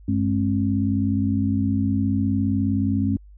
sine tone cluster, 95.5 / 210.1 / 269.6 Hz, G2 / G#3 / C#4, -45 / +20 / -48 cents, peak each -23 dBFS, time 0.08-3.17 s, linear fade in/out 5 ms, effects added 50 Hz sine -43 dBFS peak until 3.37 s

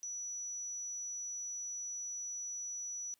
sine tone, 5900 Hz, F#8, 6 cents flat, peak -39 dBFS, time 0.03-3.14 s, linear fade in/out 0 ms, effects white hiss -75 dBFS RMS until 3.19 s

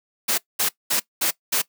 white noise bursts, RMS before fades -21 dBFS, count 5, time 0.28-1.62 s, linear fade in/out 10 ms, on 100 ms, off 210 ms, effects noise-tail reverb RT60 0.1 s tail -20 dB re dry + high-pass 200 Hz 12 dB/octave

